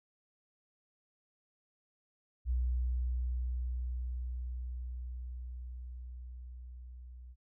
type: tone with level ramp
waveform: sine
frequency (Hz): 61.74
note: B1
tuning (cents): 0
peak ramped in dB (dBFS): -28 to -47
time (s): 2.45-7.36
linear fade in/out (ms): 50
effects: none